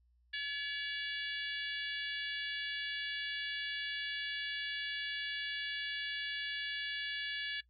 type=harmonic tone; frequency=570 Hz; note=C#5; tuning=48 cents sharp; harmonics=3 / 4 / 5 / 6 / 7 / 8; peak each=-38 / -46 / -44 / -44 / -51 / -52 dBFS; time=0.33-7.61 s; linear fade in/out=10 ms; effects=noise-tail reverb RT60 0.1 s tail -20 dB re dry + added 60 Hz sine -67 dBFS peak until 7.69 s